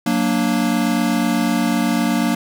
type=chord; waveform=square; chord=Gb augmented; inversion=none; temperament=equal; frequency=185 / 233.1 / 293.7 Hz; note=Gb3 / Bb3 / D4; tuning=0 / 0 / 0 cents; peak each=-23 / -19 / -22 dBFS; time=0.06-2.35 s; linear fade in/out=5 ms; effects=none